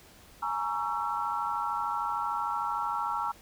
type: chord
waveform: sine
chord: A# half-diminished seventh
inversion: third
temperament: just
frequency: 839.1 / 932.3 / 1118.8 / 1342.6 Hz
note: G#5 / A#5 / C#6 / E6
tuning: +18 / 0 / +16 / +31 cents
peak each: -35 / -33 / -36 / -33 dBFS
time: 0.42-3.32 s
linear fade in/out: 10 ms
effects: pink hiss -55 dBFS RMS until 3.41 s